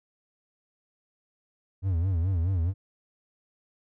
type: tone with vibrato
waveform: triangle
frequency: 89 Hz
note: F2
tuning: 33 cents sharp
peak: -21 dBFS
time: 1.82-2.74 s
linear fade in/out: 50 ms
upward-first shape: sine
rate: 4.7 Hz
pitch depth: 160 cents each way
effects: none